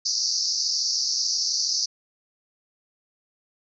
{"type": "band-pass noise", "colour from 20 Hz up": "white", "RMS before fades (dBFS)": -25, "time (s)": [0.05, 1.86], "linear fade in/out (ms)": 10, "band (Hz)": [4500, 6000], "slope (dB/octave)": 96, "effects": []}